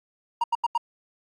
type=tone bursts; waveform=triangle; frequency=939 Hz; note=A#5; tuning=12 cents sharp; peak=-18 dBFS; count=4; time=0.41-0.778 s; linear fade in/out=5 ms; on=29 ms; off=84 ms; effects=AAC 32 kbps